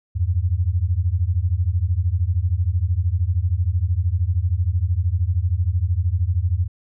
sine beating tone pair, 82.41 / 95.41 Hz, E2 / G2, 0 / -46 cents, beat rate 13 Hz, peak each -20 dBFS, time 0.15-6.68 s, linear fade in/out 20 ms, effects none

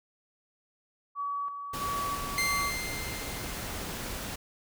sine tone with tremolo, 1137 Hz, C#6, 44 cents sharp, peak -30 dBFS, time 1.15-2.72 s, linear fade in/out 50 ms, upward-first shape square, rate 1.5 Hz, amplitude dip 50%
pink noise, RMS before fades -37 dBFS, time 1.73-4.36 s, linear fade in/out 10 ms
sawtooth tone with exponential decay, 2093 Hz, C7, in tune, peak -22 dBFS, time 2.38-4.22 s, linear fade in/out 1 ms, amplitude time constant 400 ms
effects none

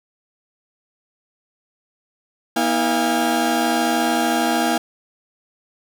35% pulse tone cluster, 240.8 / 321.9 / 697 / 813 Hz, B3 / E4 / F5 / G#5, -44 / -41 / -4 / -37 cents, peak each -21 dBFS, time 2.56-4.78 s, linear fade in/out 5 ms, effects none

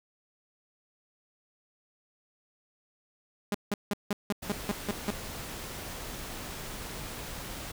sawtooth tone bursts, 204.6 Hz, G#3, 26 cents flat, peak -23 dBFS, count 9, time 3.52-5.105 s, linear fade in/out 2 ms, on 25 ms, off 170 ms
pink noise, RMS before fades -40 dBFS, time 4.42-7.72 s, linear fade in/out 10 ms
effects none

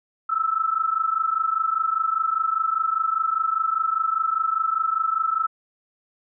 sine tone pair together, 1301 / 1326 Hz, E6 / E6, -23 / +10 cents, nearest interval unison, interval 33 cents, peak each -23 dBFS, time 0.29-5.47 s, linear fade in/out 10 ms, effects none

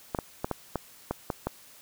clicks, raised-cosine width 1 ms, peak -14 dBFS, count 8, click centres 0.148 / 0.188 / 0.445 / 0.513 / 0.757 / 1.11 / 1.302 / 1.47 s, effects white hiss -53 dBFS RMS until 1.81 s

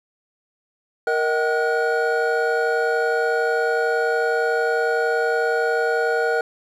triangle tone cluster, 466.7 / 630 / 760 / 1451 Hz, A#4 / D#5 / F#5 / F#6, +2 / +21 / +46 / -34 cents, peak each -19 / -24 / -24 / -22 dBFS, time 1.07-6.41 s, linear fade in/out 2 ms, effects none

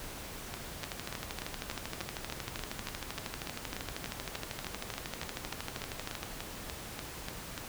two click trains, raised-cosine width 0.2 ms, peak -20 / -19 dBFS, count 25 / 70, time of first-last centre 0.54-7.578 / 0.84-6.231 s, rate 3.41 / 12.8 Hz, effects pink hiss -44 dBFS RMS until 7.68 s

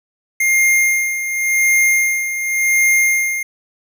square tone with tremolo, 2119 Hz, C7, 21 cents sharp, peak -11 dBFS, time 0.4-3.43 s, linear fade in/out 5 ms, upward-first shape sine, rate 0.9 Hz, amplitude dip 65%, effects none

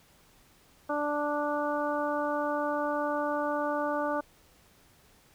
harmonic tone, 293.9 Hz, D4, 1 cent sharp, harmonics 1 / 2 / 3 / 4 / 5, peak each -34 / -31 / -34 / -35 / -38 dBFS, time 0.89-4.21 s, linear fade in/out 10 ms, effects pink hiss -61 dBFS RMS until 5.34 s

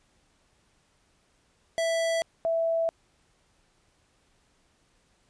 square / sine tone pair in turn, 660 / 660 Hz, E5 / E5, +2 / +2 cents, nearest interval unison, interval 0 cents, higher neither, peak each -25 / -23 dBFS, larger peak second, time 1.78-2.22 / 2.45-2.89 s, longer neither, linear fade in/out 0 ms, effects pink hiss -67 dBFS RMS until 5.29 s + resampled to 22050 Hz

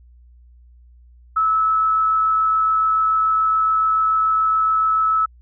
sine tone with amplitude modulation, 1300 Hz, E6, 24 cents flat, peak -13 dBFS, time 1.36-5.26 s, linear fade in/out 10 ms, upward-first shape sine, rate 107 Hz, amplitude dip 30%, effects added 60 Hz sine -45 dBFS peak until 5.41 s

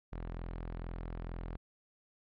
sawtooth tone, 42.2 Hz, E1, 41 cents sharp, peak -35 dBFS, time 0.12-1.57 s, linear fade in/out 10 ms, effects low-pass 2000 Hz 12 dB/octave + MP3 32 kbps

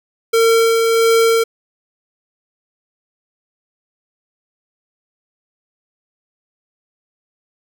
square tone with tremolo, 455.7 Hz, A#4, 39 cents flat, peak -10 dBFS, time 0.33-1.44 s, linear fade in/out 10 ms, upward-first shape sine, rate 1.5 Hz, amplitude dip 30%, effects none

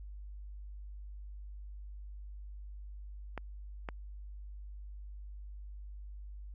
clicks, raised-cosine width 0.5 ms, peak -23 dBFS, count 2, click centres 3.377 / 3.888 s, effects added 50 Hz sine -43 dBFS peak until 6.54 s + MP3 48 kbps

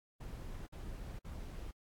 brown noise bursts, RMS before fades -45 dBFS, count 3, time 0.2-1.714 s, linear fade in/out 10 ms, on 470 ms, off 52 ms, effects AAC 64 kbps

